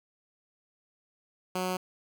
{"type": "tone", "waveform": "10% pulse", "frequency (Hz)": 183.9, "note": "F#3", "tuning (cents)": -10, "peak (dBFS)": -21, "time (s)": [1.55, 1.77], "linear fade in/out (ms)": 5, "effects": []}